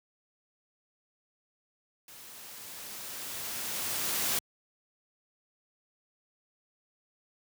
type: noise with level ramp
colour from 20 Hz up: white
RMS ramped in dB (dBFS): -50 to -29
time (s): 2.08-4.39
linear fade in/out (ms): 2
effects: high-pass 80 Hz 12 dB/octave